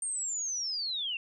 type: linear sweep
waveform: sine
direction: down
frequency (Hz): 8800 to 2666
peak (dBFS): -31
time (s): 0.02-1.17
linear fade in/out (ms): 2
effects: none